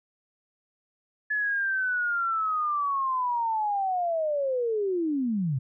sine linear sweep, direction down, 1718 to 121.8 Hz, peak -24 dBFS, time 1.3-5.59 s, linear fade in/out 10 ms, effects none

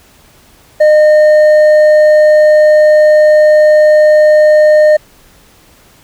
sine tone with hard clipping, 610 Hz, D#5, 34 cents flat, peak -4 dBFS, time 0.8-4.97 s, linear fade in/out 10 ms, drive 4 dB, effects pink hiss -44 dBFS RMS until 6.03 s

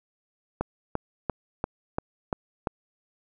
click train, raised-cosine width 1 ms, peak -12 dBFS, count 7, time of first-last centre 0.61-2.672 s, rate 2.91 Hz, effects none

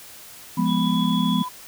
sine chord, F diminished, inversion none, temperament equal, 174.61 / 207.7 / 246.9 Hz, F3 / Ab3 / Cb4, 0 / 0 / 0 cents, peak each -23 dBFS, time 0.57-1.43 s, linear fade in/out 10 ms
sine tone with pitch glide, 987.8 to 1001.6 Hz, B5 to B5, 0 to +24 cents, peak -28 dBFS, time 0.57-1.49 s, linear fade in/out 10 ms, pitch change +24 cents, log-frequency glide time 0.76-0.98 s
sine tone with tremolo, 3377 Hz, G#7, 28 cents sharp, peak -28 dBFS, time 0.65-1.46 s, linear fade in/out 50 ms, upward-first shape sine, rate 6.4 Hz, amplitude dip 25%
effects white hiss -43 dBFS RMS until 1.67 s

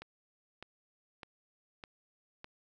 click train, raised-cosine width 0.3 ms, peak -29 dBFS, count 5, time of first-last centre 0.02-2.444 s, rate 1.65 Hz, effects none

